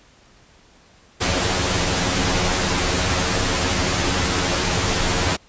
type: noise with comb filter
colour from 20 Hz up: pink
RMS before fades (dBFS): -20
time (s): 1.2-5.37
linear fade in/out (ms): 20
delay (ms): 11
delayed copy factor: +0.85
effects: pink hiss -52 dBFS RMS until 5.48 s + resampled to 16000 Hz